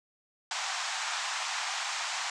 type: band-pass noise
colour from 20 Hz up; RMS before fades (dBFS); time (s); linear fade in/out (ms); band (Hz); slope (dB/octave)
pink; -34; 0.51-2.3; 2; 740 to 7800; 48
effects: none